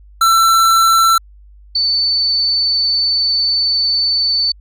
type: tone pair in turn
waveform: square / sine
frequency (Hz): 1341 / 4511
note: E6 / C#8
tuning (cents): +29 / +29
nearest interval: octave + major sixth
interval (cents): 2100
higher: second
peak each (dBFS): -9 / -12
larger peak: first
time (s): 0.21-1.18 / 1.75-4.52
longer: second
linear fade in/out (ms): 5
effects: added 50 Hz sine -39 dBFS peak until 4.6 s